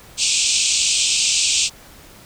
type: band-pass noise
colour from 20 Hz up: white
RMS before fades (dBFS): -18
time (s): 0.17-1.7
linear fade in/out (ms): 50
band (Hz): 2400 to 8400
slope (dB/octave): 96
effects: pink hiss -44 dBFS RMS until 2.25 s